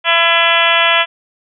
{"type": "harmonic tone with a mistuned harmonic", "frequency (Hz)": 335.5, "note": "E4", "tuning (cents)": 31, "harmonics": [2, 3, 4, 5, 6, 7, 8, 9, 10], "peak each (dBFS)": [-18, -18, -18, -18, -18, -18, -18, -18, -18], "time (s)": [0.04, 1.06], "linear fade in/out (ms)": 50, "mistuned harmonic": 7, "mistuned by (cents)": 28, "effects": []}